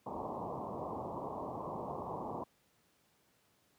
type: low-pass noise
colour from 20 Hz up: white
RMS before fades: -41 dBFS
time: 0.06-2.44 s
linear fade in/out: 5 ms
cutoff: 1100 Hz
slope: 96 dB/octave
effects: pink hiss -72 dBFS RMS until 3.78 s + high-pass 100 Hz 12 dB/octave